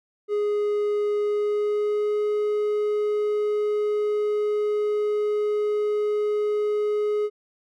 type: tone with pitch glide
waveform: triangle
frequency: 415.3 to 419.4 Hz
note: G#4 to G#4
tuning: 0 to +17 cents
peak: -19 dBFS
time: 0.28-7.3 s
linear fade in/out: 50 ms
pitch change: +17 cents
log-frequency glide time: 1.2-2.22 s
effects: none